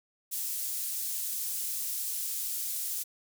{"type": "high-pass noise", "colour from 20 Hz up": "pink", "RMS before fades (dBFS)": -34, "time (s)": [0.31, 3.04], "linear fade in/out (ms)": 20, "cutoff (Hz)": 9100, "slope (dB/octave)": 12, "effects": []}